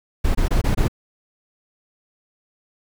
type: noise bursts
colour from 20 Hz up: brown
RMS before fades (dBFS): -17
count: 5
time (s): 0.24-0.882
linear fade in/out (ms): 10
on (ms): 110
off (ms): 23
effects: none